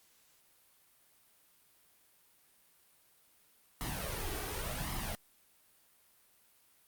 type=noise with flanger; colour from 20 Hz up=pink; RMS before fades=-38 dBFS; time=3.81-5.15 s; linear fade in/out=0 ms; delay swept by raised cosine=0.97 to 2.67 ms; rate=0.89 Hz; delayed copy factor=+0.6; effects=white hiss -67 dBFS RMS until 6.87 s + Opus 48 kbps